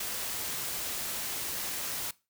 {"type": "noise", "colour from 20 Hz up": "white", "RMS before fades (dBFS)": -35, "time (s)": [0, 2.11], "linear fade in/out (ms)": 5, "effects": ["noise-tail reverb RT60 0.3 s tail -22 dB re dry"]}